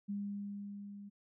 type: tone with level ramp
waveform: sine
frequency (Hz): 202.2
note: G#3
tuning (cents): -46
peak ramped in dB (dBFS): -35 to -47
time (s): 0.08-1.1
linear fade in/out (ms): 20
effects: none